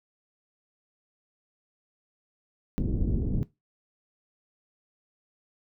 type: low-pass noise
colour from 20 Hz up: pink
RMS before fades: -27 dBFS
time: 2.78-3.43 s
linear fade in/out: 0 ms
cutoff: 320 Hz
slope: 24 dB/octave
effects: noise-tail reverb RT60 0.2 s tail -18 dB re dry